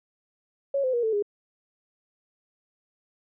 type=tone with pitch steps; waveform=sine; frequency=554.4 / 514.3 / 477.1 / 442.6 / 410.6 Hz; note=C#5 / C5 / A#4 / A4 / G#4; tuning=0 / -30 / +40 / +10 / -20 cents; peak=-22 dBFS; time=0.74-1.225 s; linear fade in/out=5 ms; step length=97 ms; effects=none